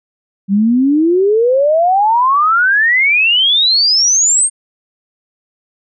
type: exponential sweep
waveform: sine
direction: up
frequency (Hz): 190.4 to 8720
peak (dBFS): -8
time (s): 0.48-4.5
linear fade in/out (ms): 50
effects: none